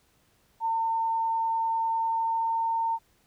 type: tone with pitch glide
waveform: sine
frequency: 905 to 910.2 Hz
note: A5 to A#5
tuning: +48 to -42 cents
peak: -24 dBFS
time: 0.6-2.99 s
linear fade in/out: 50 ms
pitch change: +10 cents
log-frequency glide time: 1.96-2.74 s
effects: pink hiss -66 dBFS RMS until 3.26 s